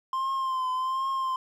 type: tone with vibrato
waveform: triangle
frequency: 1046.5 Hz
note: C6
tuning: in tune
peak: -24 dBFS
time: 0.13-1.36 s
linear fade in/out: 2 ms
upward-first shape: triangle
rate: 1.3 Hz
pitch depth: 49 cents each way
effects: none